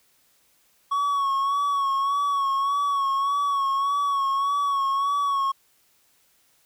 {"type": "tone with vibrato", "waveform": "triangle", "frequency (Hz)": 1115, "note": "C#6", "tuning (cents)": 10, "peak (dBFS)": -19, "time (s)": [0.91, 5.52], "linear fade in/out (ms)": 10, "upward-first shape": "sine", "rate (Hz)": 1.7, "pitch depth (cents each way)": 43, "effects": ["white hiss -63 dBFS RMS until 6.65 s"]}